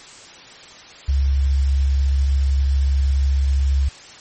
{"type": "tone with quantisation", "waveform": "sine", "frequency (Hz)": 68.4, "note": "C#2", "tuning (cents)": -23, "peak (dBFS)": -14, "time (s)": [1.08, 3.89], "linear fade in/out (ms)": 10, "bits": 7, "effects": ["white hiss -41 dBFS RMS until 4.2 s", "MP3 32 kbps"]}